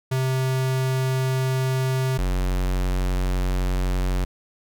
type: tone pair in turn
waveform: square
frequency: 130.81 / 45.92 Hz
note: C3 / F#1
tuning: 0 / -12 cents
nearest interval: octave + tritone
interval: 1812 cents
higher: first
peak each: -21 dBFS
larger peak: neither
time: 0.11-2.18 / 2.18-4.25 s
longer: neither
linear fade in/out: 10 ms
effects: none